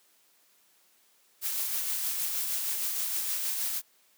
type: noise with tremolo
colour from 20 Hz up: blue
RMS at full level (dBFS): -30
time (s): 1.41-3.82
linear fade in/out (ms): 50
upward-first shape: sine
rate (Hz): 6.4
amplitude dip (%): 30
effects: white hiss -65 dBFS RMS until 4.17 s + high-pass 200 Hz 12 dB/octave